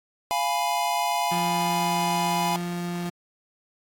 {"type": "chord", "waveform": "square", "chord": "F diminished", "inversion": "none", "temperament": "equal", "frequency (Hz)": [698.5, 830.6, 987.8], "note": ["F5", "Ab5", "Cb6"], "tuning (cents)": [0, 0, 0], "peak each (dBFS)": -28, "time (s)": [0.31, 2.56], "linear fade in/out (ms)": 0}
{"type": "tone", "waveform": "35% pulse", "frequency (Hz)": 174.61, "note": "F3", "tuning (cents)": 0, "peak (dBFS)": -26, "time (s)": [1.31, 3.1], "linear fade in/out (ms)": 10}
{"effects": ["AAC 64 kbps"]}